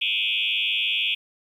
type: tone with frequency modulation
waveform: sine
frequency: 2930 Hz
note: F#7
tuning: 18 cents flat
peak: -21 dBFS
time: 0.01-1.15 s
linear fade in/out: 10 ms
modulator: 106 Hz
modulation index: 5
effects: 9-bit